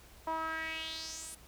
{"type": "tone with band-pass filter sweep", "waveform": "sawtooth", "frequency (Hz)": 321.1, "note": "E4", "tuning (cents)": -45, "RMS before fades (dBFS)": -39, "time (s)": [0.27, 1.35], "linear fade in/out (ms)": 5, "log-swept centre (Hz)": [870, 10000], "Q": 4, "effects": ["added 60 Hz sine -59 dBFS peak until 1.47 s", "pink hiss -58 dBFS RMS until 1.47 s"]}